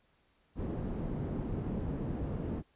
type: low-pass noise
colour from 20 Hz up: white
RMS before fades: -36 dBFS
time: 0.55-2.63 s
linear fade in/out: 50 ms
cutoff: 240 Hz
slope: 12 dB/octave
effects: pink hiss -71 dBFS RMS until 2.75 s + resampled to 8000 Hz